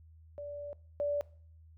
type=tone pair in turn; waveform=sine; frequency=580 / 580 Hz; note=D5 / D5; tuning=-22 / -22 cents; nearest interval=unison; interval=0 cents; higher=neither; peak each=-39 / -29 dBFS; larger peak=second; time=0.38-0.73 / 1-1.21 s; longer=first; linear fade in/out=0 ms; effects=noise-tail reverb RT60 0.5 s tail -21 dB re dry + added 80 Hz sine -54 dBFS peak until 1.77 s